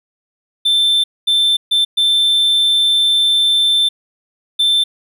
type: tone bursts at uneven times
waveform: triangle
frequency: 3550 Hz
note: A7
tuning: 15 cents sharp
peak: -9 dBFS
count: 5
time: 0.65-1.04 / 1.27-1.57 / 1.71-1.85 / 1.97-3.89 / 4.59-4.84 s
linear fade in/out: 10 ms
effects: none